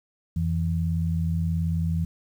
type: tone pair together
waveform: sine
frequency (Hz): 86.51 / 165.2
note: F2 / E3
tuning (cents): -16 / +4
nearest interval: major seventh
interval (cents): 1120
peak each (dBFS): -25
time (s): 0.36-2.05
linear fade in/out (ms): 5
effects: 9-bit